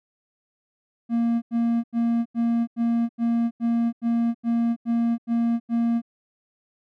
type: tone bursts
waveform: triangle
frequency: 233.1 Hz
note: A#3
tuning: in tune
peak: -17 dBFS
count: 12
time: 1.09-6.018 s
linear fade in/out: 50 ms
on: 330 ms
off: 88 ms
effects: none